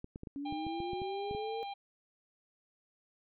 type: clicks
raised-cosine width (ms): 3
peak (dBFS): -30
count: 11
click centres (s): 0.044 / 0.159 / 0.234 / 0.272 / 0.525 / 0.667 / 0.803 / 0.933 / 1.018 / 1.311 / 1.349
type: linear sweep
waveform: sine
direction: up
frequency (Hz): 277.2 to 460.8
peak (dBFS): -37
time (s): 0.36-1.63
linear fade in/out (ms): 0
type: harmonic tone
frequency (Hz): 800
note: G5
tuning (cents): +35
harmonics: 1 / 3 / 4 / 5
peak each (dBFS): -39 / -52 / -52 / -53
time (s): 0.45-1.74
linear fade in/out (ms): 10
effects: none